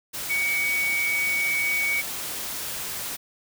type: tone in noise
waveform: sine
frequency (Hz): 2249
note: C#7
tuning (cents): +24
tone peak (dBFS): -22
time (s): 0.29-2.02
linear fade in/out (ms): 20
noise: white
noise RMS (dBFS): -32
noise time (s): 0.13-3.17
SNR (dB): +7
effects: none